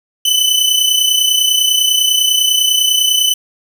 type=tone pair together; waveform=sawtooth; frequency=2995 / 3025 Hz; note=F#7 / F#7; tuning=+20 / +38 cents; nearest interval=unison; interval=18 cents; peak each=-10 dBFS; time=0.25-3.34 s; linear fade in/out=5 ms; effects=none